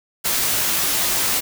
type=noise with comb filter; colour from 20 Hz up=white; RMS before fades=-20 dBFS; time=0.24-1.41 s; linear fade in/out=20 ms; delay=17 ms; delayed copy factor=+0.5; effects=none

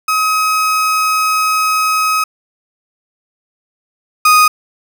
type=tone pair in turn; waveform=35% pulse; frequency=1269 / 1244.3 Hz; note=D#6 / D#6; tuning=+34 / 0 cents; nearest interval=unison; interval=34 cents; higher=first; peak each=-10 / -4 dBFS; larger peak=second; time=0.08-2.24 / 4.25-4.48 s; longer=first; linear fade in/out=5 ms; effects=none

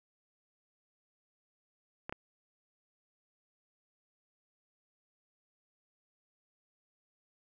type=clicks; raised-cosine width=0.5 ms; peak=-23 dBFS; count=2; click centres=2.095 / 2.125 s; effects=none

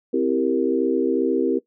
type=chord; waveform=sine; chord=C dominant seventh; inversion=none; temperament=equal; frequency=261.6 / 329.6 / 392 / 466.2 Hz; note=C4 / E4 / G4 / Bb4; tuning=0 / 0 / 0 / 0 cents; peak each=-23 dBFS; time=0.13-1.59 s; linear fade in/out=10 ms; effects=noise-tail reverb RT60 0.1 s tail -17 dB re dry

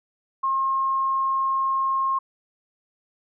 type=tone; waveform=sine; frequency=1072 Hz; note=C6; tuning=42 cents sharp; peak=-20 dBFS; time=0.43-2.19 s; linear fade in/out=10 ms; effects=none

